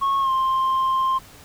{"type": "tone with pitch glide", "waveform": "sine", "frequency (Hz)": [1096, 1053.2], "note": ["C#6", "C6"], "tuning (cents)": [-20, 11], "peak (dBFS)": -15, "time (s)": [0.01, 1.19], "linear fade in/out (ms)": 20, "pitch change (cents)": -69, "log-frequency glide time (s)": [0.2, 0.31], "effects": ["tanh soft clip ceiling -17 dBFS", "pink hiss -46 dBFS RMS until 1.44 s"]}